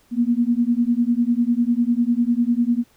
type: beating tone pair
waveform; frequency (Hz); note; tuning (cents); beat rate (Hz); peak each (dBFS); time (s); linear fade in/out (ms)
sine; 233.4 / 243.4; A#3 / B3; +2 / -25; 10; -19; 0.11-2.84; 50
effects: pink hiss -58 dBFS RMS until 2.96 s